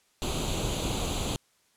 pink noise with comb filter, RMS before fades -30 dBFS, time 0.22-1.36 s, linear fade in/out 0 ms, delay 0.28 ms, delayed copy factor +0.75, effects white hiss -67 dBFS RMS until 1.76 s + low-pass 10000 Hz 12 dB/octave

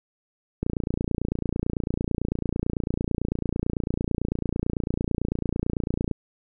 click train, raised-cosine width 3 ms, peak -12 dBFS, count 160, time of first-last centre 0.63-6.113 s, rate 29 Hz, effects none

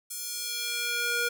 square tone with high-pass filter sweep, 476.4 Hz, A#4, 38 cents sharp, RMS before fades -31 dBFS, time 0.1-1.29 s, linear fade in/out 10 ms, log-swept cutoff 8000 to 980 Hz, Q 1, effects none

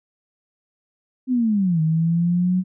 sine linear two-way sweep, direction down then up, 261.6 to 156.7 to 186 Hz, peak -16 dBFS, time 1.27-2.64 s, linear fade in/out 50 ms, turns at 1.81 s, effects none

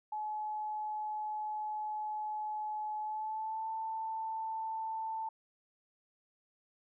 sine tone with pitch glide, 853 to 887.2 Hz, G#5 to A5, +46 to +14 cents, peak -35 dBFS, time 0.12-5.29 s, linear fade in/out 5 ms, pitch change +68 cents, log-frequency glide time 3-3.68 s, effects none

